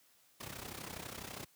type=noise with amplitude modulation; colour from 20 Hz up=pink; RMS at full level=-42 dBFS; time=0.4-1.45 s; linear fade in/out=10 ms; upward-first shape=sine; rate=32.1 Hz; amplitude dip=75%; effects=white hiss -68 dBFS RMS until 1.55 s + high-pass 80 Hz 12 dB/octave